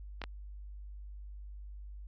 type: clicks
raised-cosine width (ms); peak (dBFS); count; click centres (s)
0.3; -22; 2; 0.217 / 0.239
effects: added 50 Hz sine -43 dBFS peak until 2.07 s + MP3 32 kbps